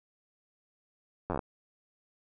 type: slowing click train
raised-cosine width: 1 ms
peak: -18 dBFS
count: 8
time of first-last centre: 1.3-1.392 s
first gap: 10 ms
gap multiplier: 1.09
effects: none